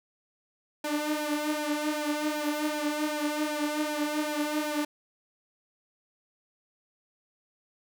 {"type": "tone with flanger", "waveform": "sawtooth", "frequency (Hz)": 299.9, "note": "D4", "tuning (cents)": 36, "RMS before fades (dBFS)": -30, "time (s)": [0.84, 4.85], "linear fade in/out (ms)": 5, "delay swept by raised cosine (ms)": [1.2, 4.8], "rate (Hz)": 2.6, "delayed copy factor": 0.7, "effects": []}